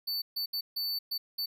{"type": "tone bursts at uneven times", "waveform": "square", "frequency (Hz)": 4500, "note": "C#8", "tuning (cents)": 25, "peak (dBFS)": -31, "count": 6, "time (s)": [[0.07, 0.22], [0.36, 0.46], [0.53, 0.61], [0.76, 0.99], [1.11, 1.18], [1.38, 1.46]], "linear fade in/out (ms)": 10, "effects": []}